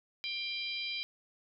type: harmonic tone with a mistuned harmonic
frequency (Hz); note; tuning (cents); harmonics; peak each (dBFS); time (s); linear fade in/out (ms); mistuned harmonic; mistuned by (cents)
790; G5; +13; 3 / 4 / 5 / 6; -39 / -40 / -41 / -42; 0.24-1.03; 0; 6; +37
effects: none